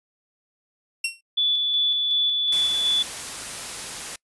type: tone with exponential decay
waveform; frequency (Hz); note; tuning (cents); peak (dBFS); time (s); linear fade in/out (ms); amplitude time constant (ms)
sawtooth; 2730; F7; -40; -16; 1.04-1.21; 5; 35
type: tone with tremolo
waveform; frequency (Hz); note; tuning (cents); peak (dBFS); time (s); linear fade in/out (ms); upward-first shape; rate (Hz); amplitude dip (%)
sine; 3457; A7; -31; -18; 1.37-3.03; 10; square; 2.7; 25
type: noise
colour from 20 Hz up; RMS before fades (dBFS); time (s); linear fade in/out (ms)
white; -33; 2.52-4.16; 5
effects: noise-tail reverb RT60 0.1 s tail -25 dB re dry + resampled to 24000 Hz